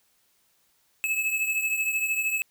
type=beating tone pair; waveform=square; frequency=2592 / 2605 Hz; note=E7 / E7; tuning=-30 / -21 cents; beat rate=13 Hz; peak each=-26 / -32 dBFS; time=1.04-2.42 s; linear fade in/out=0 ms; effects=white hiss -67 dBFS RMS until 2.5 s